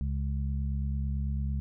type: harmonic tone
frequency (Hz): 69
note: C#2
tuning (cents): -7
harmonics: 1 / 2 / 3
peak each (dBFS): -29 / -35 / -39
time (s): 0.01-1.6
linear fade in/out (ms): 0
effects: none